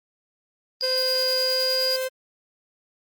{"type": "tone", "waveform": "sine", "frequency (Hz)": 4856, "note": "D#8", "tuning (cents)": -43, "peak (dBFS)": -22, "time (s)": [0.81, 1.96], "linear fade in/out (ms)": 0}
{"type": "tone with pitch glide", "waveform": "45% pulse", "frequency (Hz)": [516, 519.3], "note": ["C5", "C5"], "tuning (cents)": [-24, -13], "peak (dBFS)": -25, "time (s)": [0.82, 2.09], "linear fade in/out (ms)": 20, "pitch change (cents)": 11, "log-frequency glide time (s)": [1.41, 1.9]}
{"type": "noise with tremolo", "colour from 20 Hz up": "blue", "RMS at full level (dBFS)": -36, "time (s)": [0.97, 2.05], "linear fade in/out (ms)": 5, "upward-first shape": "square", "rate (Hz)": 9.6, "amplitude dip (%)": 55}
{"effects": ["Opus 32 kbps"]}